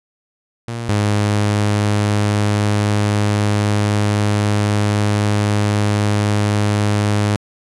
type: tone pair in turn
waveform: sawtooth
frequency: 116.54 / 103.83 Hz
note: A#2 / G#2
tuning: 0 / 0 cents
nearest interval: major second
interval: 200 cents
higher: first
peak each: -19 / -10 dBFS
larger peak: second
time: 0.68-0.89 / 0.89-7.36 s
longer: second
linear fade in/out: 0 ms
effects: resampled to 24000 Hz